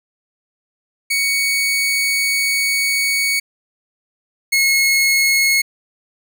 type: tone pair in turn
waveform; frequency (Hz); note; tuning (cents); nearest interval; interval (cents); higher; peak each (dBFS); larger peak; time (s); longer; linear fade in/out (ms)
sawtooth; 2233 / 2174; C#7 / C#7; +12 / -34; unison; 46; first; -12 / -9; second; 1.1-3.4 / 4.52-5.62; first; 10
effects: none